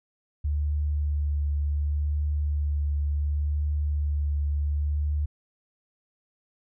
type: tone with vibrato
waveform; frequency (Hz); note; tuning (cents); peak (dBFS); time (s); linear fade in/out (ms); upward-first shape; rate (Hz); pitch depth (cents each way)
sine; 73.42; D2; 0; -23; 0.44-5.26; 10; triangle; 0.69; 19
effects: none